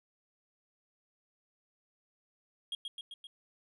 triangle tone with echo, 3261 Hz, G#7, 32 cents flat, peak -33 dBFS, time 2.72-2.75 s, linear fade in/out 2 ms, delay 130 ms, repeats 4, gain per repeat -3 dB, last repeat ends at 3.27 s, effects resampled to 24000 Hz

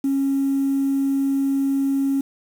triangle tone, 274 Hz, C#4, 20 cents flat, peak -14 dBFS, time 0.04-2.21 s, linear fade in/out 5 ms, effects tanh soft clip ceiling -15 dBFS + 7-bit

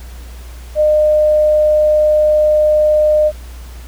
sine tone, 608 Hz, D#5, 40 cents flat, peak -8 dBFS, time 0.75-3.32 s, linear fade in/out 50 ms, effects added 60 Hz sine -29 dBFS peak until 3.87 s + pink hiss -41 dBFS RMS until 3.87 s

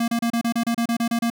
square tone bursts, 233.1 Hz, A#3, in tune, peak -20 dBFS, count 12, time 0-1.301 s, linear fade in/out 5 ms, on 80 ms, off 31 ms, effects none

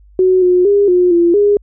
sine tone with pitch steps, 371.3 / 360.7 / 404.8 / 358.8 / 342.9 / 409.9 Hz, F#4 / F#4 / G#4 / F4 / F4 / G#4, +6 / -44 / -44 / +47 / -32 / -23 cents, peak -7 dBFS, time 0.19-1.57 s, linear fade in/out 2 ms, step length 230 ms, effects added 50 Hz sine -41 dBFS peak until 1.62 s

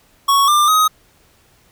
square tone with pitch steps, 1112 / 1193 / 1259 Hz, C#6 / D6 / D#6, +5 / +27 / +20 cents, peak -11 dBFS, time 0.28-0.88 s, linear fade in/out 10 ms, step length 200 ms, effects pink hiss -54 dBFS RMS until 1.71 s

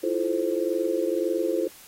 sine chord, F major seventh, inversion third, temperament just, 327.4 / 349.2 / 436.5 / 523.8 Hz, E4 / F4 / A4 / C5, -12 / 0 / -14 / +2 cents, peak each -29 / -27 / -29 / -28 dBFS, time 0.03-1.68 s, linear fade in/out 10 ms, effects white hiss -49 dBFS RMS until 1.87 s + AAC 48 kbps

